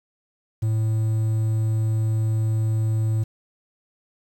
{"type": "tone", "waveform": "triangle", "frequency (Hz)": 110, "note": "A2", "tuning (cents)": 0, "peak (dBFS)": -17, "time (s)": [0.62, 3.24], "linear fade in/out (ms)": 10, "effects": ["8-bit"]}